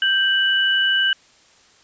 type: tone pair together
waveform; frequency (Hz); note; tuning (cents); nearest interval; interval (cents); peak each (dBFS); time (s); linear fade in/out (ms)
sine; 1568 / 2960; G6 / F#7; 0 / 0; major seventh; 1100; -18; 0.02-1.13; 2
effects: white hiss -53 dBFS RMS until 1.83 s + resampled to 16000 Hz

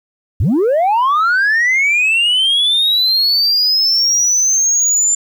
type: linear sweep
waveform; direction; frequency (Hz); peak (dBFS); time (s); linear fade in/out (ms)
sine; up; 67.3 to 7200; -8; 0.4-5.15; 5
effects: tanh soft clip ceiling -9 dBFS + 8-bit

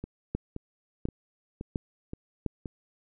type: two click trains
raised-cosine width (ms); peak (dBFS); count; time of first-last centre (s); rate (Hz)
3; -16 / -23; 4 / 6; 0.35-2.463 / 0.04-2.658; 1.42 / 1.91
effects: none

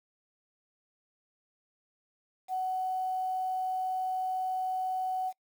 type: tone with quantisation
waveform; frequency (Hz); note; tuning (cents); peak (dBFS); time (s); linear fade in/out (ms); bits
sine; 747; F#5; +16; -29; 2.48-5.33; 50; 9
effects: noise-tail reverb RT60 0.1 s tail -26 dB re dry

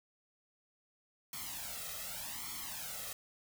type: noise with flanger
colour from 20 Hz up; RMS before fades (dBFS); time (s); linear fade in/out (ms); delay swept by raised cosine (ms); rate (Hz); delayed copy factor
white; -43; 1.33-3.13; 2; 0.91 to 1.57; 0.85; +0.85
effects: none

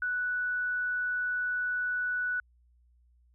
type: tone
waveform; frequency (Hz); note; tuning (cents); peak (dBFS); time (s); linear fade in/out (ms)
sine; 1480; F#6; 0; -28; 0.02-2.4; 2
effects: added 60 Hz sine -61 dBFS peak until 3.34 s

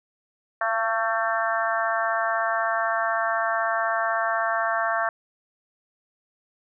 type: harmonic tone with a mistuned harmonic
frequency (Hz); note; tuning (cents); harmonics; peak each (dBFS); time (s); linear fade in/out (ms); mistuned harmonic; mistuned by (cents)
224; A3; +31; 3 / 4 / 5 / 6 / 7 / 8; -26 / -32 / -28 / -30 / -29 / -31; 0.61-5.09; 2; 3; +19
effects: none

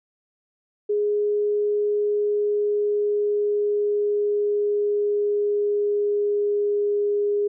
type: tone with pitch glide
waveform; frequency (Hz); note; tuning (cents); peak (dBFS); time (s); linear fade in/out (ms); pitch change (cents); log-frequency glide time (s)
sine; 415.3 to 410.8; G#4 to G#4; 0 to -19; -19; 0.89-7.48; 10; -19; 1.97-7.21
effects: none

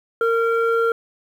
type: tone pair together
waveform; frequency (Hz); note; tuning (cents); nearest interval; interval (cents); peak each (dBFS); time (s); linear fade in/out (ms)
sine; 459.7 / 1377.5; A#4 / F6; -24 / -24; octave + perfect fifth; 1900; -16 / -19; 0.21-0.92; 2
effects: tanh soft clip ceiling -12 dBFS + 8-bit

